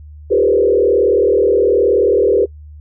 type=tone with frequency modulation; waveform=sine; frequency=440 Hz; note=A4; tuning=in tune; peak=-9 dBFS; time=0.3-2.46 s; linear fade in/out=20 ms; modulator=38.9 Hz; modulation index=1.9; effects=noise-tail reverb RT60 0.1 s tail -23 dB re dry + added 75 Hz sine -33 dBFS peak until 2.8 s